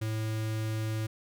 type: tone with notch filter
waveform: square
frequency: 109.7 Hz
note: A2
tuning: 5 cents flat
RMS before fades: -32 dBFS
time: 0.01-1.07 s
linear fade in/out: 10 ms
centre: 850 Hz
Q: 1.8
effects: none